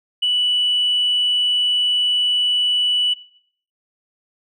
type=tone; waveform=sine; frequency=2960 Hz; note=F#7; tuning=in tune; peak=-14 dBFS; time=0.22-3.14 s; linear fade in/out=10 ms; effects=noise-tail reverb RT60 0.6 s tail -19 dB re dry + tanh soft clip ceiling -11 dBFS